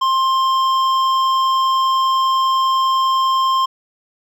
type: tone with hard clipping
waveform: triangle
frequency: 1055 Hz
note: C6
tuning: 14 cents sharp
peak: -15 dBFS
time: 0.01-3.66 s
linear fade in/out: 10 ms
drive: 13 dB
effects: none